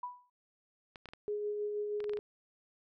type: tone with exponential decay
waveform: sine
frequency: 986 Hz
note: B5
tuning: 3 cents flat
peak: -34 dBFS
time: 0.03-0.3 s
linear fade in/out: 5 ms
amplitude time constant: 57 ms
type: clicks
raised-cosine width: 0.3 ms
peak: -31 dBFS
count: 9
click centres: 0.958 / 1.057 / 1.088 / 1.135 / 2.004 / 2.042 / 2.095 / 2.135 / 2.172 s
type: tone with tremolo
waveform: sine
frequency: 416.5 Hz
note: G#4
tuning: 5 cents sharp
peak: -32 dBFS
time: 1.28-2.19 s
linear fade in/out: 0 ms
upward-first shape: sine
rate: 6.3 Hz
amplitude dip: 30%
effects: none